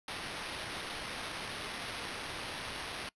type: noise with sample-and-hold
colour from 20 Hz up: white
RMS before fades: -41 dBFS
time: 0.08-3.09 s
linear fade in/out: 2 ms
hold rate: 7350 Hz
effects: noise-tail reverb RT60 0.1 s tail -23 dB re dry + resampled to 24000 Hz